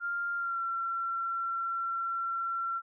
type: tone with pitch glide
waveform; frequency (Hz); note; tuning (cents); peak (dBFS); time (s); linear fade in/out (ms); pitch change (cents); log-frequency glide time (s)
sine; 1396.9 to 1358.7; F6 to F6; 0 to -48; -30; 0-2.82; 50; -48; 0.36-0.61
effects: none